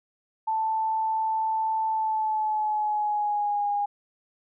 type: tone with pitch glide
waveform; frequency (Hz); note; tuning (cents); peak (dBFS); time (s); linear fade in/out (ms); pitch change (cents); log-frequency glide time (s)
sine; 882 to 818.2; A5 to G#5; +4 to -26; -23; 0.47-3.86; 10; -130; 1.87-3.69
effects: none